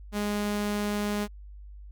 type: tone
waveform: sawtooth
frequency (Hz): 206.9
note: G#3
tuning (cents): -6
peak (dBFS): -23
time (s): 0.12-1.28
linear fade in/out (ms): 50
effects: added 50 Hz sine -42 dBFS peak until 1.91 s + Opus 48 kbps